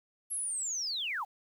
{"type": "linear sweep", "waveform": "sine", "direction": "down", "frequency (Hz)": [11330, 698.5], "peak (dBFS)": -32, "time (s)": [0.3, 1.25], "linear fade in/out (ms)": 20, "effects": ["10-bit"]}